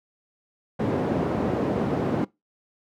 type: band-pass noise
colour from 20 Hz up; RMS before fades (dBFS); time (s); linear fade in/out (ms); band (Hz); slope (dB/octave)
white; -25; 0.79-2.25; 10; 140 to 400; 12
effects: noise-tail reverb RT60 0.2 s tail -22 dB re dry